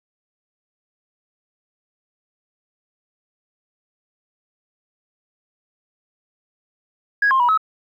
sine tone with pitch steps, 1656 / 1059 / 970 / 1286 Hz, G#6 / C6 / B5 / E6, -5 / +21 / -31 / -43 cents, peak -12 dBFS, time 7.22-7.576 s, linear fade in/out 5 ms, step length 89 ms, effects tanh soft clip ceiling -9 dBFS + 9-bit

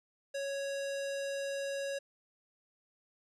square tone with low-pass filter, 554.4 Hz, C#5, in tune, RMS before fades -37 dBFS, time 0.34-1.99 s, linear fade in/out 10 ms, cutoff 7900 Hz, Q 1.2, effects none

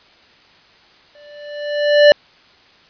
square tone with exponential growth, 587.3 Hz, D5, in tune, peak -4 dBFS, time 1.15-2.12 s, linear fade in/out 1 ms, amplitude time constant 210 ms, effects white hiss -49 dBFS RMS until 2.89 s + resampled to 11025 Hz

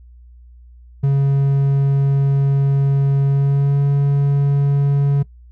triangle tone with pitch glide, 138.59 to 141.01 Hz, C#3 to C#3, 0 to +30 cents, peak -10 dBFS, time 1.03-5.23 s, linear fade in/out 10 ms, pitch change +30 cents, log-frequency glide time 3.27-3.81 s, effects noise-tail reverb RT60 0.1 s tail -21 dB re dry + added 60 Hz sine -40 dBFS peak until 5.51 s

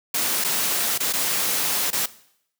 white noise with dropouts, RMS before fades -23 dBFS, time 0.14-2.06 s, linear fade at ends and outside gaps 5 ms, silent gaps 0.441-0.445 / 0.979-1.002 / 1.127-1.134 / 1.905-1.929 s, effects noise-tail reverb RT60 0.7 s tail -18 dB re dry + high-pass 150 Hz 12 dB/octave

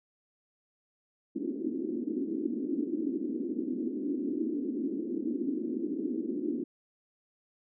white band-pass noise, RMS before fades -33 dBFS, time 1.35-6.64 s, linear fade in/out 10 ms, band 240 to 340 Hz, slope 48 dB/octave, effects none

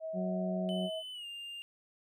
sine tone, 641 Hz, E5, 49 cents flat, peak -36 dBFS, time 0-1.03 s, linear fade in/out 50 ms
harmonic tone, 185 Hz, F#3, in tune, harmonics 1 / 2 / 3 / 4, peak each -33 / -43 / -47 / -48 dBFS, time 0.13-0.9 s, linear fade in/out 50 ms
triangle tone with pitch glide, 3020 to 2802 Hz, F#7 to F7, +35 to +5 cents, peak -40 dBFS, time 0.69-1.62 s, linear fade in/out 0 ms, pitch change -130 cents, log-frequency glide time 1.12-1.26 s
effects none

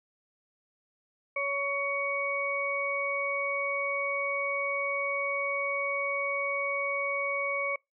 harmonic tone, 560 Hz, C#5, 18 cents sharp, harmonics 1 / 2 / 4, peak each -33 / -35 / -30 dBFS, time 1.36-7.76 s, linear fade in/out 5 ms, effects noise-tail reverb RT60 0.2 s tail -25 dB re dry

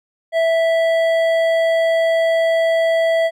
sine tone with hard clipping, 658 Hz, E5, 3 cents flat, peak -15 dBFS, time 0.32-3.31 s, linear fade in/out 50 ms, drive 9 dB, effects none

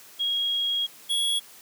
sine / square tone pair in turn, 3289 / 3339 Hz, G#7 / G#7, -18 / +9 cents, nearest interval unison, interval 27 cents, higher second, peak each -23 dBFS, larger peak neither, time 0.19-0.87 / 1.09-1.4 s, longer first, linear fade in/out 20 ms, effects white hiss -49 dBFS RMS until 1.61 s + high-pass 150 Hz 12 dB/octave

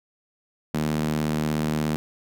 sawtooth tone with high-pass filter, 76.8 Hz, D#2, 22 cents flat, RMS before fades -25 dBFS, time 0.74-1.96 s, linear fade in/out 0 ms, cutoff 190 Hz, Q 2.7, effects none

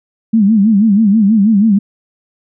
sine tone with vibrato, 210.3 Hz, G#3, 22 cents sharp, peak -6 dBFS, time 0.33-1.79 s, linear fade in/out 10 ms, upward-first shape sine, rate 6.2 Hz, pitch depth 140 cents each way, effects none

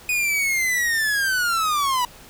45% pulse linear sweep, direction down, 2489 to 963 Hz, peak -19 dBFS, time 0.09-2.05 s, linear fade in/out 2 ms, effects pink hiss -45 dBFS RMS until 2.29 s

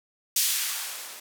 violet noise with band-pass filter sweep, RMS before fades -29 dBFS, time 0.36-1.2 s, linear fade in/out 5 ms, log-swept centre 3900 to 300 Hz, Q 0.74, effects none

